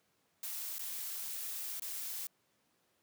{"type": "noise with dropouts", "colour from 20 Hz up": "blue", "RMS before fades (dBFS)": -41, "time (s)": [0.43, 2.27], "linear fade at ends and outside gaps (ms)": 2, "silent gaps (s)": [[0.784, 0.792], [1.798, 1.82]], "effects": ["pink hiss -75 dBFS RMS until 3.02 s", "high-pass 150 Hz 12 dB/octave"]}